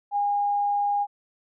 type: tone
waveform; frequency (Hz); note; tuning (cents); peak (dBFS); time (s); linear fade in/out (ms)
sine; 815; G#5; -33; -21; 0.11-1.07; 50
effects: none